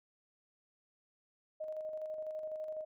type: tone with tremolo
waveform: sine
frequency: 622.3 Hz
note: D#5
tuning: in tune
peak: -37 dBFS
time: 1.6-2.85 s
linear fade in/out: 10 ms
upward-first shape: square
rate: 12 Hz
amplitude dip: 35%
effects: none